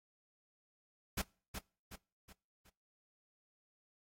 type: noise with echo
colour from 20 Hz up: pink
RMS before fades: -36 dBFS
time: 1.17-1.22 s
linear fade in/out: 10 ms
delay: 370 ms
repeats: 4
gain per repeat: -7 dB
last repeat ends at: 2.7 s
effects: noise-tail reverb RT60 0.4 s tail -25 dB re dry + AAC 48 kbps